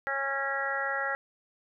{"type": "harmonic tone", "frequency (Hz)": 274.3, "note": "C#4", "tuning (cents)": -18, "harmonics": [2, 3, 4, 5, 6, 7], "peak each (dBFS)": [-36, -36, -46, -34, -34, -34], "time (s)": [0.07, 1.15], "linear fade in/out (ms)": 0, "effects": []}